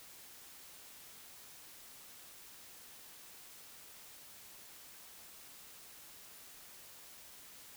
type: silence
effects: white hiss -55 dBFS RMS until 7.76 s